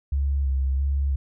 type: tone with vibrato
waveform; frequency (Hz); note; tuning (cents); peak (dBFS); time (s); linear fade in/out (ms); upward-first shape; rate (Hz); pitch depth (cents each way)
sine; 68.2; C#2; -28; -20; 0.12-1.16; 5; square; 1.5; 33
effects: none